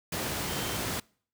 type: tone in noise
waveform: sine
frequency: 3116 Hz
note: G7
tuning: 11 cents flat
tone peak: -42 dBFS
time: 0.49-0.77 s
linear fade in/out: 5 ms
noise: pink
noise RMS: -32 dBFS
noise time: 0.12-1 s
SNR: -13 dB
effects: noise-tail reverb RT60 0.5 s tail -26 dB re dry + high-pass 80 Hz 12 dB/octave